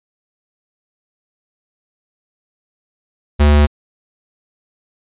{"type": "tone", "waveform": "square", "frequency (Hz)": 73.6, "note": "D2", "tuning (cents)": 4, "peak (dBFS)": -8, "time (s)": [3.39, 3.67], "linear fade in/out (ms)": 20, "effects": ["resampled to 8000 Hz"]}